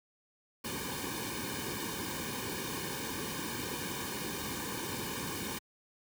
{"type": "noise with comb filter", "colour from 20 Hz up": "pink", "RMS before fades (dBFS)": -38, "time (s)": [0.64, 5.59], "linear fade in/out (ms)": 10, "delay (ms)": 1.5, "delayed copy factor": -1, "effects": ["high-pass 60 Hz 12 dB/octave"]}